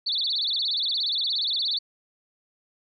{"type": "tone with vibrato", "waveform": "sine", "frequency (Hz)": 3951, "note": "B7", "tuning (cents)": 0, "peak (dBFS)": -23, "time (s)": [0.06, 1.79], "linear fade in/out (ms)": 10, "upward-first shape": "sine", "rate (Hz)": 17, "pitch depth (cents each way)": 250, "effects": []}